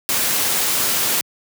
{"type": "noise", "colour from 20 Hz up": "white", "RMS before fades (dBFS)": -19, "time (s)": [0.09, 1.21], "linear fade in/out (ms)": 0, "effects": ["high-pass 100 Hz 12 dB/octave"]}